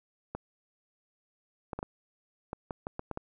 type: clicks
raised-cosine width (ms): 1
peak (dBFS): -21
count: 10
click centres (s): 0.35 / 1.732 / 1.79 / 1.829 / 2.531 / 2.708 / 2.869 / 2.994 / 3.113 / 3.174
effects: none